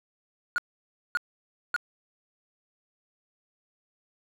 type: tone bursts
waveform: triangle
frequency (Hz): 1437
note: F6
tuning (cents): +49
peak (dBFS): -21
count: 3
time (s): 0.56-1.763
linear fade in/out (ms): 0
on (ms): 21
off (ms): 570
effects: none